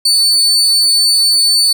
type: tone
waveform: 35% pulse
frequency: 4498 Hz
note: C#8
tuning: 24 cents sharp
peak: -7 dBFS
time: 0.05-1.73 s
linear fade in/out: 5 ms
effects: none